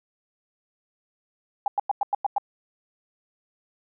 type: tone bursts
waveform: sine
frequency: 809 Hz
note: G#5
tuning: 46 cents flat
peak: -19 dBFS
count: 7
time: 1.66-2.382 s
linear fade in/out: 2 ms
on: 20 ms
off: 97 ms
effects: none